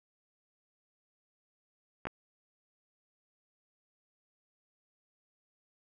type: clicks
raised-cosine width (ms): 0.5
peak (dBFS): -21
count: 2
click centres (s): 2.054 / 2.07
effects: none